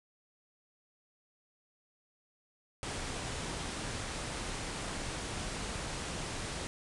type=low-pass noise; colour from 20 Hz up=pink; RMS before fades=-39 dBFS; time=2.83-6.67 s; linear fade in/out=0 ms; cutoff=10000 Hz; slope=96 dB/octave; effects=none